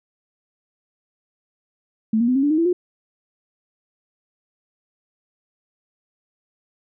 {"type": "tone with pitch steps", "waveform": "sine", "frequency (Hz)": [220, 235.8, 252.7, 270.9, 290.3, 311.1, 333.5, 357.4], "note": ["A3", "A#3", "B3", "C#4", "D4", "D#4", "E4", "F4"], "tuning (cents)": [0, 20, 40, -40, -20, 0, 20, 40], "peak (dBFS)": -15, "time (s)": [2.13, 2.73], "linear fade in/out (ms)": 5, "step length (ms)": 75, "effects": []}